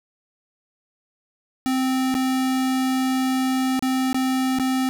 square tone with dropouts, 260.5 Hz, C4, 7 cents flat, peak -20 dBFS, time 1.66-4.89 s, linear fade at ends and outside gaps 0 ms, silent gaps 2.142-2.15 / 3.793-3.825 / 4.13-4.145 / 4.587-4.597 s, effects none

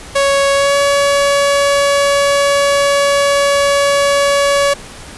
sawtooth tone with pitch glide, 556 to 564.7 Hz, C#5 to C#5, +5 to +32 cents, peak -6 dBFS, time 0.15-4.74 s, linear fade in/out 10 ms, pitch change +27 cents, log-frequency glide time 0.53-0.76 s, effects pink hiss -33 dBFS RMS until 5.17 s + resampled to 24000 Hz

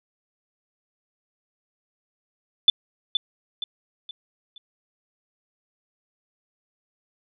sine tone with echo, 3500 Hz, A7, 10 cents flat, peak -10 dBFS, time 2.68-2.7 s, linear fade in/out 2 ms, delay 470 ms, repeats 4, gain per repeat -8 dB, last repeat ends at 4.58 s, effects none

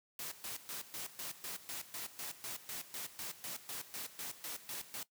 white noise with tremolo, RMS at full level -43 dBFS, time 0.19-5.03 s, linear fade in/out 2 ms, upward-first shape square, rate 4 Hz, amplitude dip 80%, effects noise-tail reverb RT60 0.1 s tail -18 dB re dry + high-pass 100 Hz 12 dB/octave

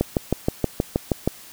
click train, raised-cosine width 2 ms, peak -5 dBFS, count 9, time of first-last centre 0.01-1.276 s, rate 6.32 Hz, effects white hiss -44 dBFS RMS until 1.52 s

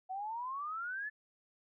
sine exponential sweep, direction up, 736 to 1760 Hz, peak -37 dBFS, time 0.09-1.1 s, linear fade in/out 20 ms, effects none

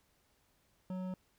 sine tone with hard clipping, 185 Hz, F#3, in tune, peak -39 dBFS, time 0.9-1.14 s, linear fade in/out 2 ms, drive 11 dB, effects pink hiss -73 dBFS RMS until 1.38 s

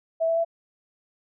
sine tone with pitch steps, 654 / 660.8 / 667.7 Hz, E5 / E5 / E5, -14 / +4 / +22 cents, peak -20 dBFS, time 0.2-0.449 s, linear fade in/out 20 ms, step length 83 ms, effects none

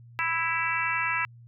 harmonic tone with a mistuned harmonic, 329.6 Hz, E4, in tune, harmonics 3 / 4 / 5 / 6 / 7 / 8, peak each -32 / -32 / -32 / -32 / -32 / -32 dBFS, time 0.19-1.25 s, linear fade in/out 0 ms, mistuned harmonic 8, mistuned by +25 cents, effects added 118 Hz sine -47 dBFS peak until 1.47 s

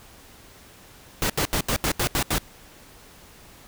pink noise bursts, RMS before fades -23 dBFS, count 8, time 1.22-2.382 s, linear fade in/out 0 ms, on 77 ms, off 78 ms, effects pink hiss -49 dBFS RMS until 3.67 s

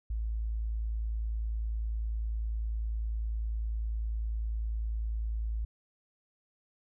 sine tone, 55 Hz, A1, in tune, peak -30 dBFS, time 0.1-5.65 s, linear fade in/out 5 ms, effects none

